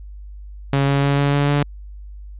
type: tone with pitch steps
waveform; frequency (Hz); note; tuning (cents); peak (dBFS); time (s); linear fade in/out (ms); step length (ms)
sawtooth; 138.59 / 139.72 / 140.85 / 141.99 / 143.15 / 144.31; C#3 / C#3 / C#3 / C#3 / D3 / D3; 0 / +14 / +28 / +42 / -44 / -30; -11; 0.73-1.63; 2; 150
effects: added 50 Hz sine -33 dBFS peak until 2.39 s + resampled to 8000 Hz